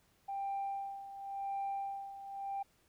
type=tone with tremolo; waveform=sine; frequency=790 Hz; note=G5; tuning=13 cents sharp; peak=-33 dBFS; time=0.28-2.63 s; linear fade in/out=10 ms; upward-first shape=sine; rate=0.92 Hz; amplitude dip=75%; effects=tanh soft clip ceiling -32 dBFS + pink hiss -71 dBFS RMS until 2.88 s